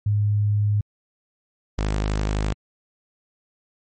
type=tone pair in turn; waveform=sine / sawtooth; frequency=103.83 / 51.83 Hz; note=G#2 / G#1; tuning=0 / -3 cents; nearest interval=octave; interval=1203 cents; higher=first; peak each=-17 dBFS; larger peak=neither; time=0.06-0.81 / 1.78-2.53 s; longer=neither; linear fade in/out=5 ms; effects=MP3 32 kbps